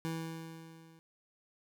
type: tone with level ramp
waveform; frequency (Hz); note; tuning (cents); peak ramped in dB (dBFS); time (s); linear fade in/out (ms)
25% pulse; 163.1; E3; -18; -30 to -54; 0.05-0.99; 0
effects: none